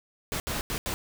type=noise bursts at uneven times; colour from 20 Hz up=pink; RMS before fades=-31 dBFS; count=4; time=0.32-0.4 / 0.47-0.61 / 0.7-0.78 / 0.86-0.94 s; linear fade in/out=0 ms; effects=none